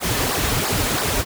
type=noise with flanger; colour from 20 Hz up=pink; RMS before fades=-21 dBFS; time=0-1.25 s; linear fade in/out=50 ms; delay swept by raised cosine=0.31 to 6.01 ms; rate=3 Hz; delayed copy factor=-0.9; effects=none